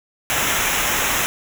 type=noise with comb filter; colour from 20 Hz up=pink; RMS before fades=-20 dBFS; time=0.3-1.26 s; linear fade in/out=0 ms; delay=0.22 ms; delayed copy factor=-0.75; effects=none